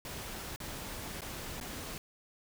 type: noise with dropouts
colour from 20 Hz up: pink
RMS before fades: -42 dBFS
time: 0.05-1.98 s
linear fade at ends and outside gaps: 1 ms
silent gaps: 0.561-0.602 / 1.208-1.218 / 1.601-1.611 s
effects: none